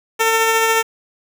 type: tone with tremolo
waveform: 10% pulse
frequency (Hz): 450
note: A4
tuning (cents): +39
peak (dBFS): -4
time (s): 0.19-0.83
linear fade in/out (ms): 20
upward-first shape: triangle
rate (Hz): 14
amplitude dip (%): 30
effects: 7-bit